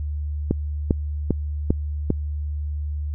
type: click train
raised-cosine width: 3 ms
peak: -5 dBFS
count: 5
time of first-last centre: 0.51-2.104 s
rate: 2.51 Hz
effects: added 74 Hz sine -24 dBFS peak until 3.14 s